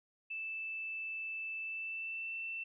sine tone with pitch glide, 2639 to 2676 Hz, E7 to E7, +1 to +25 cents, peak -38 dBFS, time 0.3-2.64 s, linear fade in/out 10 ms, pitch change +24 cents, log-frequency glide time 1.61-2.36 s, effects none

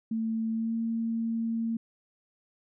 sine tone with pitch glide, 223.8 to 227.8 Hz, A3 to A#3, +30 to -40 cents, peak -27 dBFS, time 0.11-1.77 s, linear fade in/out 5 ms, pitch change +30 cents, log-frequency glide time 0.51-0.75 s, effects none

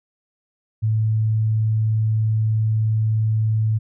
sine tone, 109.6 Hz, A2, 6 cents flat, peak -16 dBFS, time 0.82-3.79 s, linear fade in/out 20 ms, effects none

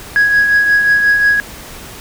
sine tone with tremolo, 1661.2 Hz, G#6, in tune, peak -4 dBFS, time 0.16-1.4 s, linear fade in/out 0 ms, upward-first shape triangle, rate 5.6 Hz, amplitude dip 55%, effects tanh soft clip ceiling -5 dBFS + pink hiss -32 dBFS RMS until 2 s

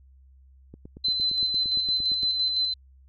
click train, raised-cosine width 3 ms, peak -29 dBFS, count 14, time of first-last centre 0.74-2.233 s, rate 8.71 Hz
sine tone with tremolo, 4054 Hz, B7, 45 cents sharp, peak -21 dBFS, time 1.04-2.74 s, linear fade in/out 10 ms, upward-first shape square, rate 5.9 Hz, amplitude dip 35%
effects added 66 Hz sine -51 dBFS peak until 3.08 s

